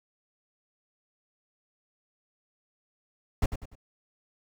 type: noise with echo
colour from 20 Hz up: brown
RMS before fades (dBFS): -23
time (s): 3.42-3.46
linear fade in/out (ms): 5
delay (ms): 98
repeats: 3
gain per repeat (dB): -9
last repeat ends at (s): 3.754
effects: none